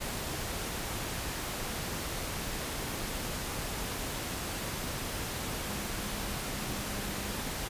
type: tone in noise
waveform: sine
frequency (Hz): 202.7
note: G#3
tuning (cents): -42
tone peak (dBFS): -44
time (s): 5.68-7.49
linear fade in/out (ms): 20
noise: pink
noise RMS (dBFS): -36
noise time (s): 0-7.69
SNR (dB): -11
effects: resampled to 32000 Hz